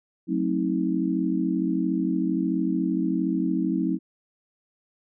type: chord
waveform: sine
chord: F# diminished seventh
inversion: none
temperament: just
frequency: 185 / 222 / 266.4 / 319.7 Hz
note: F#3 / A3 / C4 / Eb4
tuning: 0 / +16 / +31 / +47 cents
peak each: -27 / -31 / -27 / -26 dBFS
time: 0.27-3.99 s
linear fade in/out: 50 ms
effects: none